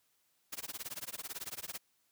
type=noise with tremolo; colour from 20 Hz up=white; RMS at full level=-40 dBFS; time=0.52-1.79 s; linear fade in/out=10 ms; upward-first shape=sine; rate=18 Hz; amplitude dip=100%; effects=white hiss -75 dBFS RMS until 2.11 s + high-pass 60 Hz 12 dB/octave